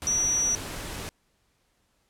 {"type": "tone in noise", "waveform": "sine", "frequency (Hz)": 5850, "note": "F#8", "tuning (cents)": -21, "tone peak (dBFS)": -22, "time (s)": [0.07, 0.55], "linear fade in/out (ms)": 0, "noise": "pink", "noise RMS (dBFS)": -36, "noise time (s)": [0.02, 1.09], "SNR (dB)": 11, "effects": ["pink hiss -70 dBFS RMS until 2.09 s", "low-pass 12000 Hz 12 dB/octave"]}